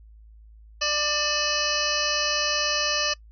harmonic tone with a mistuned harmonic, 594 Hz, D5, 20 cents sharp, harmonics 1 / 2 / 3 / 4 / 5 / 7 / 8 / 9 / 10, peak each -31 / -31 / -31 / -31 / -31 / -31 / -31 / -31 / -31 dBFS, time 0.81-3.14 s, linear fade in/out 10 ms, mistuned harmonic 4, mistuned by +130 cents, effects noise-tail reverb RT60 0.1 s tail -25 dB re dry + added 54 Hz sine -46 dBFS peak until 3.31 s

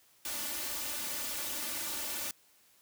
white noise with comb filter, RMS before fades -37 dBFS, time 0.25-2.31 s, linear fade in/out 2 ms, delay 3.4 ms, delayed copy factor +0.95, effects white hiss -65 dBFS RMS until 2.81 s + high-pass 60 Hz 12 dB/octave

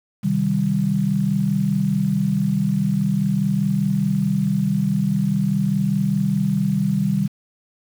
sine chord, C minor, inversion none, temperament equal, 130.81 / 155.56 / 196 Hz, C3 / Eb3 / G3, 0 / 0 / 0 cents, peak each -25 / -22 / -19 dBFS, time 0.23-7.28 s, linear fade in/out 20 ms, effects 7-bit

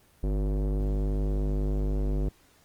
square tone with low-pass filter, 50.2 Hz, G1, 42 cents sharp, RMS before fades -27 dBFS, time 0.23-2.29 s, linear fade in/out 5 ms, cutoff 440 Hz, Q 1.4, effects pink hiss -61 dBFS RMS until 2.64 s + Opus 24 kbps

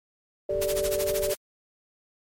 sine chord, G suspended second, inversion none, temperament equal with one note detuned, 390.9 / 440 / 587.3 Hz, G4 / A4 / D5, -5 / 0 / 0 cents, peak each -30 / -32 / -26 dBFS, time 0.49-1.34 s, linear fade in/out 5 ms
brown noise, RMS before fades -40 dBFS, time 0.49-1.32 s, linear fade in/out 10 ms
white noise with tremolo, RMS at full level -30 dBFS, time 0.61-1.36 s, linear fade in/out 10 ms, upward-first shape sine, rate 13 Hz, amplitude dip 90%
effects MP3 64 kbps

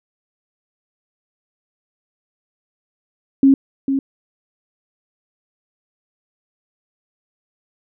sine tone with echo, 271.9 Hz, C#4, 33 cents flat, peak -7 dBFS, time 3.43-3.54 s, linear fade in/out 2 ms, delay 450 ms, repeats 1, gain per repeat -8 dB, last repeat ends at 3.99 s, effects none

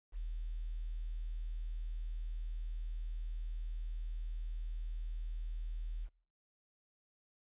sine tone with quantisation, 40 Hz, D#1, 49 cents sharp, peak -37 dBFS, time 0.12-6.09 s, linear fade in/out 50 ms, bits 11, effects noise-tail reverb RT60 0.6 s tail -26 dB re dry + resampled to 8000 Hz

